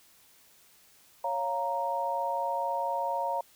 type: chord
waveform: sine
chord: Bb minor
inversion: first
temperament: equal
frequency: 554.4 / 698.5 / 932.3 Hz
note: Db5 / F5 / Bb5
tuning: 0 / 0 / 0 cents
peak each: -34 / -34 / -30 dBFS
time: 1.24-3.41 s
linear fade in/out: 5 ms
effects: white hiss -60 dBFS RMS until 3.55 s